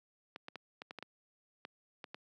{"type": "clicks", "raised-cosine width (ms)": 0.3, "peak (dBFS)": -28, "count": 10, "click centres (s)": [0.361, 0.484, 0.557, 0.819, 0.909, 0.987, 1.026, 1.651, 2.042, 2.145], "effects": ["high-pass 200 Hz 12 dB/octave"]}